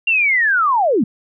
sine linear sweep, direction down, 2794 to 185 Hz, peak -12 dBFS, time 0.07-1.04 s, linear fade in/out 5 ms, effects none

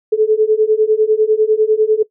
sine beating tone pair, 427.8 / 437.8 Hz, A4 / A4, -49 / -9 cents, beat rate 10 Hz, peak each -13 / -12 dBFS, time 0.12-2.03 s, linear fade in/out 10 ms, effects noise-tail reverb RT60 0.1 s tail -19 dB re dry

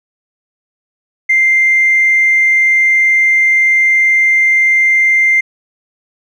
triangle tone with tanh clipping, 2093 Hz, C7, in tune, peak -7 dBFS, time 1.29-5.41 s, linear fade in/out 10 ms, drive 4 dB, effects none

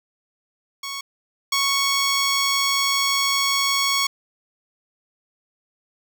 10% pulse tone pair in turn, 1108.7 / 1108.7 Hz, C#6 / C#6, 0 / 0 cents, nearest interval unison, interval 0 cents, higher neither, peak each -20 / -10 dBFS, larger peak second, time 0.83-1.01 / 1.52-4.07 s, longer second, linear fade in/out 5 ms, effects none

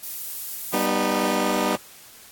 violet noise, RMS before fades -31 dBFS, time 0.03-0.86 s, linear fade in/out 5 ms
15% pulse chord, G augmented, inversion none, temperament just, 196 / 245 / 306.2 Hz, G3 / B3 / D#4, 0 / -14 / -28 cents, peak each -19 dBFS, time 0.73-1.76 s, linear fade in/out 10 ms
effects white hiss -47 dBFS RMS until 2.31 s + AAC 64 kbps

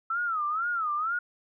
sine tone with vibrato, 1304 Hz, E6, 19 cents flat, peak -26 dBFS, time 0.1-1.19 s, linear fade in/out 5 ms, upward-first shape sine, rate 2.1 Hz, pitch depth 170 cents each way, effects none

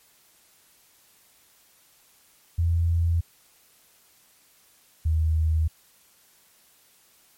sine tone pair in turn, 84.2 / 79.36 Hz, E2 / D#2, +37 / +35 cents, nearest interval minor second, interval 102 cents, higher first, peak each -19 / -19 dBFS, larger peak neither, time 2.58-3.21 / 5.05-5.68 s, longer neither, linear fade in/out 10 ms, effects white hiss -59 dBFS RMS until 7.37 s + MP3 64 kbps

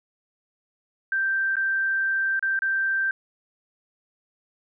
sine tone with dropouts, 1568 Hz, G6, in tune, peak -21 dBFS, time 1.12-3.11 s, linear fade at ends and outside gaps 2 ms, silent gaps 1.556-1.567 / 2.394-2.426 / 2.591-2.62 s, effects none

